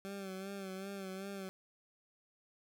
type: tone with vibrato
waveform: 20% pulse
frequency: 193.5 Hz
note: G3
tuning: 22 cents flat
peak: -37 dBFS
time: 0.05-1.49 s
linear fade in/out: 0 ms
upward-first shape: sine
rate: 2.6 Hz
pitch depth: 51 cents each way
effects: none